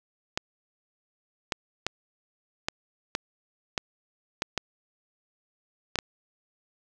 clicks, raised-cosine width 0.2 ms, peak -9 dBFS, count 10, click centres 0.375 / 1.522 / 1.866 / 2.685 / 3.151 / 3.778 / 4.421 / 4.577 / 5.957 / 5.988 s, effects none

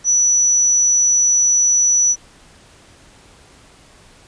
sine tone, 5920 Hz, F#8, in tune, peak -11 dBFS, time 0.04-2.16 s, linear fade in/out 50 ms, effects pink hiss -47 dBFS RMS until 4.27 s + resampled to 22050 Hz

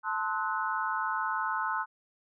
sine chord, F# half-diminished seventh, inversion first, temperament equal with one note detuned, 880 / 1046.5 / 1284.7 / 1480 Hz, A5 / C6 / E6 / F#6, 0 / 0 / -45 / 0 cents, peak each -34 dBFS, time 0.03-1.86 s, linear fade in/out 50 ms, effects none

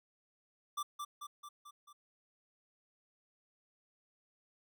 square tone with echo, 1174.7 Hz, D6, in tune, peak -36 dBFS, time 0.77-0.83 s, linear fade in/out 10 ms, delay 220 ms, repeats 5, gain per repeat -4 dB, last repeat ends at 1.93 s, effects none

